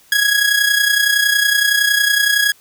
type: tone with amplitude modulation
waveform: sawtooth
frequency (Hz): 1661.2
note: G#6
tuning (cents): 0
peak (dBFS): -6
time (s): 0.12-2.52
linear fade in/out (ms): 2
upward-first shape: sine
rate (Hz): 30.8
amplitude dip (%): 60
effects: white hiss -50 dBFS RMS until 2.6 s